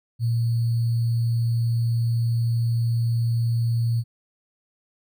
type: tone with sample-and-hold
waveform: sine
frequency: 116.54 Hz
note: A#2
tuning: in tune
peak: -19 dBFS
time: 0.19-4.04 s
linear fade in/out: 50 ms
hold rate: 4410 Hz
effects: none